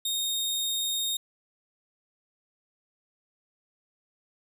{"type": "tone", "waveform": "sawtooth", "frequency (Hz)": 3703, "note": "A#7", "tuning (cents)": -12, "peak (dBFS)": -24, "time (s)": [0.05, 1.17], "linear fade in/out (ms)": 5, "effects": []}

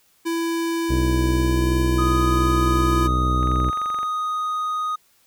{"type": "tone with pitch glide", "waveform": "square", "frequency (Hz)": [332.9, 336.6], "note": ["E4", "E4"], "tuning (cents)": [17, 36], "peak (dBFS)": -22, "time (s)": [0.25, 3.08], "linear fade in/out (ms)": 20, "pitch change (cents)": 19, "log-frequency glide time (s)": [1.3, 1.69]}
{"type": "harmonic tone", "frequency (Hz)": 62.7, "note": "B1", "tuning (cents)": 27, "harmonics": [1, 2, 3, 4, 5, 6, 7, 8, 9, 10], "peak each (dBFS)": [-20, -25, -34, -31, -29, -38, -37, -45, -45, -45], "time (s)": [0.89, 3.71], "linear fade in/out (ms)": 20}
{"type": "tone", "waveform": "triangle", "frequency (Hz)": 1244.5, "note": "D#6", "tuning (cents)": 0, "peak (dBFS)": -20, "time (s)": [1.98, 4.96], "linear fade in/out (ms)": 10}
{"type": "click train", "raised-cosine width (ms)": 0.5, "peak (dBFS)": -22, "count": 15, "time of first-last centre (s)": [3.43, 4.031], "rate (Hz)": 23.3}
{"effects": ["white hiss -60 dBFS RMS until 5.26 s"]}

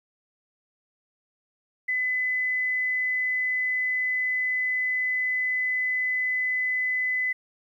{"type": "tone", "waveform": "sine", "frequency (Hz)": 2011, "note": "B6", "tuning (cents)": 31, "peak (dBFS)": -23, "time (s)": [1.88, 7.33], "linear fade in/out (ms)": 10, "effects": ["10-bit"]}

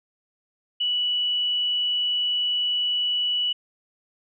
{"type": "tone", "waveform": "sine", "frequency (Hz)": 2950, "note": "F#7", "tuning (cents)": -6, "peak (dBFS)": -21, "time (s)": [0.8, 3.53], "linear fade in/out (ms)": 10, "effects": []}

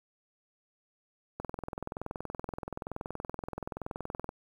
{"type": "click train", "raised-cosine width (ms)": 1, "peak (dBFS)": -22, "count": 62, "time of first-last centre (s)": [1.4, 4.291], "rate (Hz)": 21.1, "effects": ["9-bit"]}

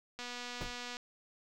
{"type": "click train", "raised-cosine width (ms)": 0.2, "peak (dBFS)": -26, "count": 191, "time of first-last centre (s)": [0.19, 0.969], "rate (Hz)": 244}
{"type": "noise with exponential decay", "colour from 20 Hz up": "brown", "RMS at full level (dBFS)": -30, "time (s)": [0.61, 0.76], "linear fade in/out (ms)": 1, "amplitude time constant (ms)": 31}
{"effects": []}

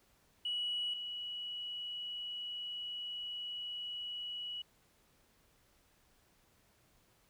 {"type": "tone pair in turn", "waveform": "sine", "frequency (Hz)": [2930, 2930], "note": ["F#7", "F#7"], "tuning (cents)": [-18, -18], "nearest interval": "unison", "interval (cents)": 0, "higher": "neither", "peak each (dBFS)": [-33, -39], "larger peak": "first", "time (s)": [[0.45, 0.94], [0.94, 4.62]], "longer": "second", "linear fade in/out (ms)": 5, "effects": ["tanh soft clip ceiling -29 dBFS", "pink hiss -70 dBFS RMS until 7.29 s"]}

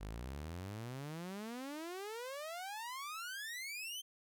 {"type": "exponential sweep", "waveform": "sawtooth", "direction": "up", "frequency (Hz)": [48.88, 3161], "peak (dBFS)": -39, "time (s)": [0, 4.02], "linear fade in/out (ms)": 20, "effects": []}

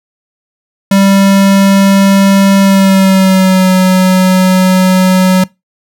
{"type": "tone with pitch glide", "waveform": "square", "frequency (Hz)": [196, 185.75], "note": ["G3", "F#3"], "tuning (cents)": [0, 7], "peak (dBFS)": -5, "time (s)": [0.91, 5.44], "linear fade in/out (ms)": 5, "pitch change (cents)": -93, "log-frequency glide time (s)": [2.6, 3.71], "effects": ["noise-tail reverb RT60 0.2 s tail -22 dB re dry"]}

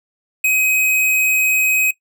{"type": "tone", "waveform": "square", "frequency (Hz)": 2528, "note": "D#7", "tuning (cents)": 27, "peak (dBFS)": -13, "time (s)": [0.44, 1.91], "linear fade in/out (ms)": 5, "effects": ["noise-tail reverb RT60 0.1 s tail -19 dB re dry"]}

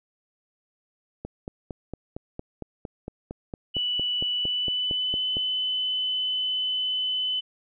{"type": "click train", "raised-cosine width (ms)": 2, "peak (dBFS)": -20, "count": 19, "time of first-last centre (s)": [1.25, 5.369], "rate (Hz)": 4.37}
{"type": "tone with pitch glide", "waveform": "sine", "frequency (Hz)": [2960, 3019], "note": ["F#7", "F#7"], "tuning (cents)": [0, 34], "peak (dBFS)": -24, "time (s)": [3.74, 7.41], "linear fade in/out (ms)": 20, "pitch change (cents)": 34, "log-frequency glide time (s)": [4.35, 5.21]}
{"effects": []}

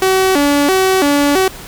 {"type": "tone with vibrato", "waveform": "sawtooth", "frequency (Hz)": 329.6, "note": "E4", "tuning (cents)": 0, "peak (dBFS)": -6, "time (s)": [0.02, 1.48], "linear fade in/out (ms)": 2, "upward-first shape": "square", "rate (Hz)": 1.5, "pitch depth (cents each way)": 240, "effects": ["pink hiss -32 dBFS RMS until 1.67 s"]}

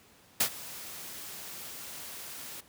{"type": "noise with ADSR envelope", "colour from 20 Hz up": "white", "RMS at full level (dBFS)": -24, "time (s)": [0.4, 2.61], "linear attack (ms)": 6, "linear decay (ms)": 82, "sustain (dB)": -19, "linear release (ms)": 11, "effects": ["pink hiss -59 dBFS RMS until 2.68 s", "high-pass 80 Hz 12 dB/octave"]}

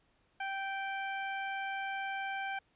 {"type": "tone", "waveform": "20% pulse", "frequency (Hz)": 781, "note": "G5", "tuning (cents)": -7, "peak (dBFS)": -30, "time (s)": [0.4, 2.59], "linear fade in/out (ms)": 5, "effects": ["pink hiss -72 dBFS RMS until 2.75 s", "resampled to 8000 Hz"]}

